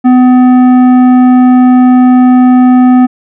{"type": "tone with tanh clipping", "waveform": "sine", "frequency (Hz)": 251.8, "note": "B3", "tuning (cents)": 34, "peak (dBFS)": -3, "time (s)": [0.04, 3.07], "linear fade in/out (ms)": 20, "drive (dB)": 11, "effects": []}